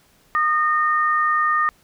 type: tone pair together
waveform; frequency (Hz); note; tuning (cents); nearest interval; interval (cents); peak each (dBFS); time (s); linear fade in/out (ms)
sine; 1225 / 1835.4; D#6 / A#6; -27 / -27; perfect fifth; 700; -17 / -22; 0.35-1.69; 0
effects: pink hiss -57 dBFS RMS until 1.83 s